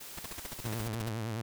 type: noise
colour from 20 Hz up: white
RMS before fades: -46 dBFS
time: 0-0.88 s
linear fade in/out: 10 ms
type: noise bursts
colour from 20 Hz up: pink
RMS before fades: -40 dBFS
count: 14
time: 0.17-1.089 s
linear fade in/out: 5 ms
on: 22 ms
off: 47 ms
type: tone with vibrato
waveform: sawtooth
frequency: 111.7 Hz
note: A2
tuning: 27 cents sharp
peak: -30 dBFS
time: 0.64-1.42 s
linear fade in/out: 10 ms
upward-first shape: sine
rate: 9.7 Hz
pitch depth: 100 cents each way
effects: none